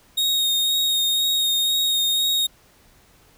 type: tone with vibrato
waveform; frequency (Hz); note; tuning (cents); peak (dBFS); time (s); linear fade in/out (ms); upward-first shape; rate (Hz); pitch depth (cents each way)
40% pulse; 3729; A#7; 0; -17; 0.17-2.47; 10; sine; 2; 17
effects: pink hiss -55 dBFS RMS until 3.37 s